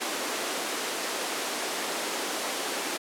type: high-pass noise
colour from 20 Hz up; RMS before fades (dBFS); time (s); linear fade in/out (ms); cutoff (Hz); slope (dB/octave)
pink; -31; 0-2.98; 20; 290; 24
effects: low-pass 11000 Hz 12 dB/octave